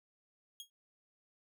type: tone with exponential decay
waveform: sawtooth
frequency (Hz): 3279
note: G#7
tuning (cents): -23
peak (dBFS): -38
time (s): 0.6-0.7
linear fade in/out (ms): 1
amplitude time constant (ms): 20
effects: none